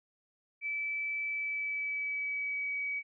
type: tone with pitch glide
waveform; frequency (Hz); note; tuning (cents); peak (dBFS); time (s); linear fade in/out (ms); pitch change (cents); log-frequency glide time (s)
sine; 2311 to 2271; D7 to C#7; -28 to +41; -32; 0.61-3.03; 50; -31; 1.26-2.73
effects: none